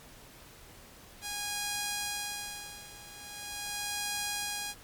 5% pulse tone with tremolo, 822 Hz, G#5, 18 cents flat, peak -20 dBFS, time 1.21-4.75 s, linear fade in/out 50 ms, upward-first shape sine, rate 0.42 Hz, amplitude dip 85%, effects pink hiss -53 dBFS RMS until 4.83 s + MP3 96 kbps

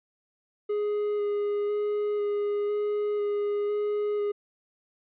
triangle tone with vibrato, 413.9 Hz, G#4, 6 cents flat, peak -23 dBFS, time 0.69-4.32 s, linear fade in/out 10 ms, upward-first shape square, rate 1 Hz, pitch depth 10 cents each way, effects resampled to 8000 Hz

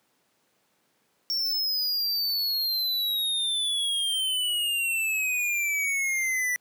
square exponential sweep, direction down, 5490 to 1961 Hz, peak -25 dBFS, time 1.3-6.56 s, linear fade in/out 0 ms, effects pink hiss -69 dBFS RMS until 6.6 s + high-pass 200 Hz 12 dB/octave

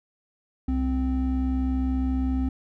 triangle tone pair together, 65.1 / 260.4 Hz, C2 / C4, -8 / -8 cents, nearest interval 2 octaves, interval 2400 cents, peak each -23 dBFS, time 0.68-2.49 s, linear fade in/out 5 ms, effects none

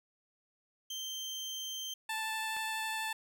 30% pulse tone, 3136 Hz, G7, in tune, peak -35 dBFS, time 0.9-1.94 s, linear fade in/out 5 ms
15% pulse tone with vibrato, 880 Hz, A5, in tune, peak -28 dBFS, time 2.09-3.13 s, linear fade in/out 5 ms, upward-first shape sine, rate 12 Hz, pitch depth 8 cents each way
click, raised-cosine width 0.3 ms, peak -31 dBFS, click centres 2.566 s
effects none

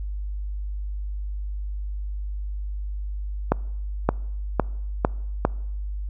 accelerating click train, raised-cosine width 1 ms, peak -3 dBFS, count 5, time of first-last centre 3.52-5.451 s, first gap 570 ms, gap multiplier 0.89, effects noise-tail reverb RT60 0.9 s tail -25 dB re dry + added 50 Hz sine -27 dBFS peak until 6.09 s

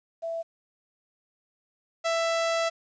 sine / sawtooth tone pair in turn, 663 / 663 Hz, E5 / E5, +10 / +10 cents, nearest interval unison, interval 0 cents, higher neither, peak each -29 / -20 dBFS, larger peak second, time 0.22-0.43 / 2.04-2.7 s, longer second, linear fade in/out 20 ms, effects resampled to 16000 Hz + 10-bit

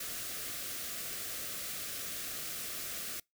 white band-stop noise, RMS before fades -40 dBFS, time 0-3.2 s, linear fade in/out 5 ms, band 740 to 1100 Hz, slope 96 dB/octave, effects noise-tail reverb RT60 0.2 s tail -26 dB re dry

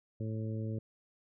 harmonic tone, 110 Hz, A2, in tune, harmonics 1 / 2 / 3 / 4 / 5, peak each -35 / -41 / -45 / -47 / -49 dBFS, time 0.2-0.79 s, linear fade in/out 5 ms, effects none

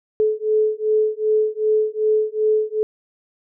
sine beating tone pair, 429.7 / 432.3 Hz, A4 / A4, -41 / -31 cents, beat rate 2.6 Hz, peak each -19 dBFS, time 0.2-2.83 s, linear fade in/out 0 ms, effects none

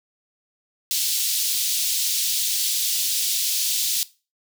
pink high-pass noise, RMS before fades -23 dBFS, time 0.91-4.03 s, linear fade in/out 0 ms, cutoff 3500 Hz, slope 24 dB/octave, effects noise-tail reverb RT60 0.3 s tail -18 dB re dry

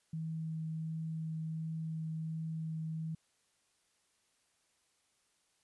sine tone with vibrato, 160 Hz, D#3, 49 cents sharp, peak -36 dBFS, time 0.13-3.15 s, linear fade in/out 5 ms, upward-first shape triangle, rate 1.4 Hz, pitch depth 9 cents each way, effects white hiss -75 dBFS RMS until 5.63 s + resampled to 24000 Hz

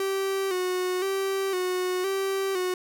45% pulse tone with vibrato, 376.8 Hz, F#4, 32 cents sharp, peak -25 dBFS, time 0-2.74 s, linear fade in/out 2 ms, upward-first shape square, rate 0.98 Hz, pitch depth 52 cents each way, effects none

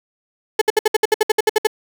35% pulse tone bursts, 431.5 Hz, A4, 34 cents flat, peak -9 dBFS, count 13, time 0.59-1.671 s, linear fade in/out 5 ms, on 25 ms, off 63 ms, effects none

